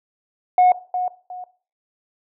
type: tone with echo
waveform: sine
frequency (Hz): 728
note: F#5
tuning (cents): -28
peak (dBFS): -8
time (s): 0.58-0.72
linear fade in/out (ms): 2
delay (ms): 360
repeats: 2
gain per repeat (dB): -11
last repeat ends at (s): 1.44
effects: noise-tail reverb RT60 0.4 s tail -17 dB re dry + tanh soft clip ceiling -8 dBFS